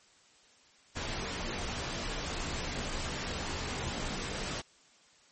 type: noise with comb filter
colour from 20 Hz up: pink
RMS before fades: -36 dBFS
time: 0.95-4.62 s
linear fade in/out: 20 ms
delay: 19 ms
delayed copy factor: -0.65
effects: white hiss -62 dBFS RMS until 5.31 s + MP3 32 kbps